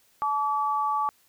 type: tone pair together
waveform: sine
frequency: 861.5 / 1150 Hz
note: A5 / D6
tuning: -37 / -37 cents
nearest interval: perfect fourth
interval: 500 cents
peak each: -27 / -25 dBFS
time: 0.22-1.09 s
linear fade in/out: 0 ms
effects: white hiss -63 dBFS RMS until 1.28 s